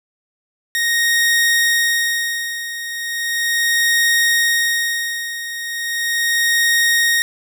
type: tone with tremolo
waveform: sawtooth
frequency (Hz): 1864.7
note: A#6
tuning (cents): 0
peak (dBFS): -9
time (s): 0.75-7.22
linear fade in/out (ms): 0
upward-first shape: sine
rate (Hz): 0.37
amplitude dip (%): 75
effects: none